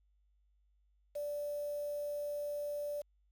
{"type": "tone with quantisation", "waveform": "sine", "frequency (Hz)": 585, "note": "D5", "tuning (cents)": -7, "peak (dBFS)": -36, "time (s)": [1.15, 3.02], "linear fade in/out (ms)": 10, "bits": 9, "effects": ["added 50 Hz sine -69 dBFS peak until 3.31 s"]}